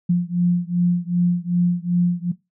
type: beating tone pair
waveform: sine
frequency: 174.61 / 177.21 Hz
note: F3 / F3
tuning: 0 / +26 cents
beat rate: 2.6 Hz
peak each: -19 dBFS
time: 0.09-2.32 s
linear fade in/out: 10 ms
effects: noise-tail reverb RT60 0.2 s tail -18 dB re dry